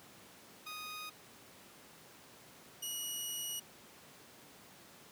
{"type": "tone pair in turn", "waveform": "15% pulse", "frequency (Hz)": [1244, 2910], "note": ["D#6", "F#7"], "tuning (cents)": [-1, -29], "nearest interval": "octave + minor third", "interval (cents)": 1472, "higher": "second", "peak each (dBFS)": [-37, -31], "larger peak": "second", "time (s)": [[0.66, 1.1], [2.82, 3.6]], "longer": "second", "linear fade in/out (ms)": 10, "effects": ["pink hiss -57 dBFS RMS until 5.11 s", "high-pass 150 Hz 12 dB/octave"]}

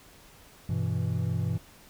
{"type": "chord", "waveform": "triangle", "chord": "E minor", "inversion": "first", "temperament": "equal", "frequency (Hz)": [98, 123.47, 164.81], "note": ["G2", "B2", "E3"], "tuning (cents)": [0, 0, 0], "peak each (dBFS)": [-28, -28, -29], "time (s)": [0.69, 1.58], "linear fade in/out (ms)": 5, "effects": ["tanh soft clip ceiling -15 dBFS", "pink hiss -54 dBFS RMS until 1.89 s"]}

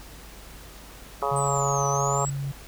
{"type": "harmonic tone", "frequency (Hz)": 140, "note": "C#3", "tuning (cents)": 18, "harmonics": [3, 4, 5, 6, 7, 8, 9], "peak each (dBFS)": [-31, -31, -31, -31, -31, -31, -31], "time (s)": [1.22, 2.25], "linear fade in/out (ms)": 2}
{"type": "tone", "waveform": "sine", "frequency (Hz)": 138.59, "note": "C#3", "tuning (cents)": 0, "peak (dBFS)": -27, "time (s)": [1.31, 2.52], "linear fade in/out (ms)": 10}
{"type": "linear two-way sweep", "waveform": "sine", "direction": "down then up", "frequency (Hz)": [8220, 5920, 7850], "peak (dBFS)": -30, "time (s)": [1.36, 2.3], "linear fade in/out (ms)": 2, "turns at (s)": 1.88}
{"effects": ["added 50 Hz sine -46 dBFS peak until 2.67 s", "pink hiss -46 dBFS RMS until 2.67 s"]}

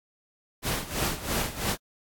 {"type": "noise with tremolo", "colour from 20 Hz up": "pink", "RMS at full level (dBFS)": -27, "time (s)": [0.62, 1.77], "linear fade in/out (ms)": 50, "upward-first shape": "sine", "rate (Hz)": 3, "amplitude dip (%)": 80, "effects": ["AAC 64 kbps"]}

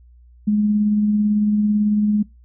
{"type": "tone with tremolo", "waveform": "sine", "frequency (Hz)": 209.5, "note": "G#3", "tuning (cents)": 15, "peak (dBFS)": -13, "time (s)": [0.47, 2.23], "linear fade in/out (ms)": 10, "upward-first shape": "sine", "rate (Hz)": 18, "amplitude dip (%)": 25, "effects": ["noise-tail reverb RT60 0.2 s tail -23 dB re dry", "added 60 Hz sine -45 dBFS peak until 2.44 s"]}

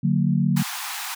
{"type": "chord", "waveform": "sine", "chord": "D augmented", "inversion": "none", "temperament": "just", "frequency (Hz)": [146.83, 183.54, 229.4], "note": ["D3", "F#3", "A#3"], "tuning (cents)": [0, -14, -28], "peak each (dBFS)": [-21, -21, -24], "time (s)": [0.03, 0.63], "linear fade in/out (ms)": 10}
{"type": "high-pass noise", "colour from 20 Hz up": "pink", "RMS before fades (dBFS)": -31, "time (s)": [0.56, 1.15], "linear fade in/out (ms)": 10, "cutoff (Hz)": 750, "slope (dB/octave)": 96}
{"effects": []}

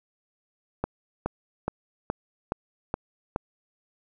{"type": "click train", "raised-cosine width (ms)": 1, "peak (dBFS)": -12, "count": 7, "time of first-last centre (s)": [0.84, 3.361], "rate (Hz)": 2.38, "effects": []}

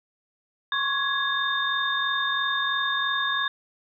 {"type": "tone cluster", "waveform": "sine", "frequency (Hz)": [1079, 1122, 1668, 3637], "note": ["C#6", "C#6", "G#6", "A#7"], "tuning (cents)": [-47, 21, 7, -43], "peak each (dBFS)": [-31, -31, -26, -28], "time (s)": [0.72, 3.48], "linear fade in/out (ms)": 2, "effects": []}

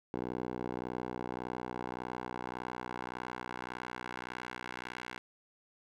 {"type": "tone with band-pass filter sweep", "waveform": "10% pulse", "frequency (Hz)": 61.74, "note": "B1", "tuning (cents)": 0, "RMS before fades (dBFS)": -41, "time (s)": [0.14, 5.18], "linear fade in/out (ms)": 0, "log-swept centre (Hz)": [480, 1900], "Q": 1.1, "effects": []}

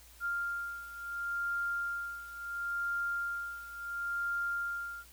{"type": "beating tone pair", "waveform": "sine", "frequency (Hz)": [1396.9, 1397.62], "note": ["F6", "F6"], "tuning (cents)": [0, 1], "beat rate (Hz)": 0.72, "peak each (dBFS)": [-35, -39], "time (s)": [0.2, 5.05], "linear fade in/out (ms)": 50, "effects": ["added 60 Hz sine -58 dBFS peak until 5.12 s", "white hiss -58 dBFS RMS until 5.12 s"]}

